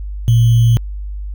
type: tone with sample-and-hold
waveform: sine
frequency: 116.6 Hz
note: A#2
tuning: 1 cent sharp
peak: -7 dBFS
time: 0.28-0.77 s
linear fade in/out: 0 ms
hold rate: 3150 Hz
effects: added 50 Hz sine -22 dBFS peak until 1.34 s